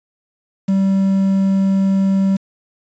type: tone with quantisation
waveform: triangle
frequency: 193.6 Hz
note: G3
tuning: 21 cents flat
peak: -10 dBFS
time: 0.68-2.37 s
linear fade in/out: 10 ms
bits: 6
effects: resampled to 16000 Hz